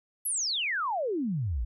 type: exponential sweep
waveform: sine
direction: down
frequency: 11840 to 50.6 Hz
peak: -27 dBFS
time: 0.25-1.65 s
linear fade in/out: 10 ms
effects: none